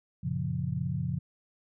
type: chord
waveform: sine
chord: Gb major seventh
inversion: none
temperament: equal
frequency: 92.5 / 116.54 / 138.59 / 174.61 Hz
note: Gb2 / Bb2 / Db3 / F3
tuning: 0 / 0 / 0 / 0 cents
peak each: -37 / -36 / -32 / -34 dBFS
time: 0.23-1.19 s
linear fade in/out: 10 ms
effects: none

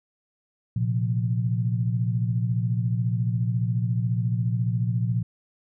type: chord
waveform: sine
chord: Bb suspended second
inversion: none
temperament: equal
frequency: 116.54 / 130.81 / 174.61 Hz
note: Bb2 / C3 / F3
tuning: 0 / 0 / 0 cents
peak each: -23 / -29 / -29 dBFS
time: 0.76-5.23 s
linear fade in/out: 5 ms
effects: none

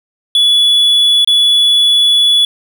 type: tone with dropouts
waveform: triangle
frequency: 3416 Hz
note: G#7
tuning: 48 cents sharp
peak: -5 dBFS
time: 0.35-2.45 s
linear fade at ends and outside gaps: 2 ms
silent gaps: 1.247-1.274 s
effects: none

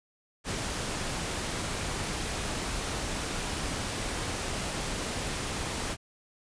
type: noise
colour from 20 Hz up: pink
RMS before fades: -33 dBFS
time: 0.44-5.97 s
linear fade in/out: 50 ms
effects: resampled to 22050 Hz

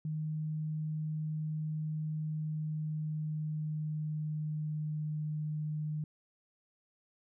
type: tone with pitch glide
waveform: sine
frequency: 154.8 to 152.49 Hz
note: D#3 to D#3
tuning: -9 to -35 cents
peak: -33 dBFS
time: 0.05-6.04 s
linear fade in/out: 2 ms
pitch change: -26 cents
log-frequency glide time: 2.2-5.18 s
effects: none

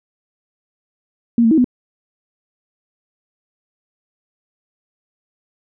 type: tone with pitch steps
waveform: sine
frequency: 234.2 / 225.6 / 319.4 / 248.7 Hz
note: A#3 / A3 / D#4 / B3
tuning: +8 / +44 / +45 / +12 cents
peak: -9 dBFS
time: 1.38-1.644 s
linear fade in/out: 2 ms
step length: 66 ms
effects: none

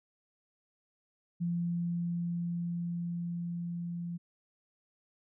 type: tone with level ramp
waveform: sine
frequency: 172.1 Hz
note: F3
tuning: 25 cents flat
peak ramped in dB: -29 to -35 dBFS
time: 1.4-4.18 s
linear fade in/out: 20 ms
effects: none

